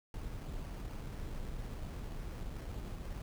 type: noise with sample-and-hold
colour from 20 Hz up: brown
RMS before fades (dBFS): -42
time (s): 0.14-3.22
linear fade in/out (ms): 2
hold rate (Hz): 3675
effects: none